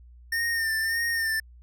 square tone with vibrato, 1816 Hz, A#6, 46 cents flat, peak -25 dBFS, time 0.32-1.4 s, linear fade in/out 5 ms, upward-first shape sine, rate 1.7 Hz, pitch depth 41 cents each way, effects added 60 Hz sine -47 dBFS peak until 1.62 s

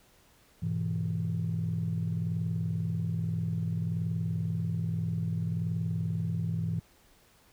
sine chord, E major, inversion first, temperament just, 103.01 / 123.61 / 164.81 Hz, G#2 / B2 / E3, -14 / +2 / 0 cents, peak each -32 / -35 / -30 dBFS, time 0.62-6.8 s, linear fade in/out 10 ms, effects tanh soft clip ceiling -22 dBFS + pink hiss -62 dBFS RMS until 7.52 s

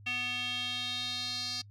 square tone with band-pass filter sweep, 246.9 Hz, B3, in tune, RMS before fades -35 dBFS, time 0.06-1.62 s, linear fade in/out 10 ms, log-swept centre 2700 to 4600 Hz, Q 5.7, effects noise-tail reverb RT60 0.1 s tail -26 dB re dry + added 102 Hz sine -50 dBFS peak until 1.7 s

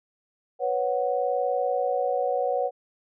sine chord, B suspended second, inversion none, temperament equal, 493.9 / 554.4 / 740 Hz, B4 / C#5 / F#5, 0 / 0 / 0 cents, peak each -27 dBFS, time 0.59-2.71 s, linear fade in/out 50 ms, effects none

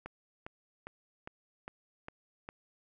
click train, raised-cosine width 0.5 ms, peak -27 dBFS, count 7, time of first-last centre 0.06-2.489 s, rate 2.47 Hz, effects none

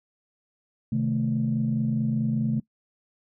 sine chord, A diminished, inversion first, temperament equal, 130.81 / 155.56 / 220 Hz, C3 / Eb3 / A3, 0 / 0 / 0 cents, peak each -26 / -30 / -24 dBFS, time 0.92-2.6 s, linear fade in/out 5 ms, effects noise-tail reverb RT60 0.1 s tail -21 dB re dry + tanh soft clip ceiling -15 dBFS

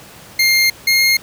25% pulse tone pair in turn, 2118 / 2136 Hz, C7 / C7, +21 / +35 cents, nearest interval unison, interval 14 cents, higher second, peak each -7 dBFS, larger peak neither, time 0.39-0.7 / 0.87-1.17 s, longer first, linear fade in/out 5 ms, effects pink hiss -39 dBFS RMS until 1.22 s + high-pass 80 Hz 12 dB/octave

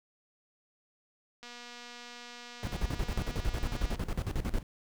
click train, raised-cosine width 0.2 ms, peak -30 dBFS, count 610, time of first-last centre 1.43-3.957 s, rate 241 Hz
brown noise with tremolo, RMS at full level -30 dBFS, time 2.63-4.63 s, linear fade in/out 2 ms, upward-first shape square, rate 11 Hz, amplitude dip 80%
effects none

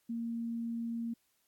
sine tone, 231.8 Hz, A#3, 10 cents flat, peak -34 dBFS, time 0.09-1.14 s, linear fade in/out 10 ms, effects white hiss -75 dBFS RMS until 1.47 s + AAC 64 kbps

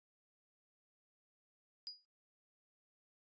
sine tone with exponential decay, 4900 Hz, D#8, 27 cents flat, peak -40 dBFS, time 1.87-2.05 s, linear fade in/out 0 ms, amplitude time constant 37 ms, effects noise-tail reverb RT60 0.3 s tail -22 dB re dry + resampled to 16000 Hz

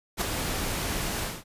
pink noise with ADSR envelope, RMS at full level -25 dBFS, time 0.17-1.44 s, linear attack 44 ms, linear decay 7 ms, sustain -5 dB, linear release 220 ms, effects resampled to 32000 Hz

